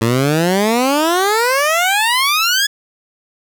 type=exponential sweep; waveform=15% pulse; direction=up; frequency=110 to 1707 Hz; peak=-6 dBFS; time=0.01-2.67 s; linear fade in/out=10 ms; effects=none